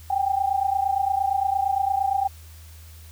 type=tone pair together; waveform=sine; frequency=770 / 798.7 Hz; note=G5 / G5; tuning=-31 / +32 cents; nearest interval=minor second; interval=63 cents; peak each=-23 dBFS; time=0.1-2.28 s; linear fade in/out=5 ms; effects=added 80 Hz sine -42 dBFS peak until 3.11 s + white hiss -51 dBFS RMS until 3.11 s